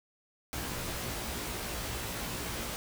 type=noise with comb filter; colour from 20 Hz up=pink; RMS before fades=-37 dBFS; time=0.53-2.76 s; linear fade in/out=0 ms; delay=17 ms; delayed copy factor=+0.8; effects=none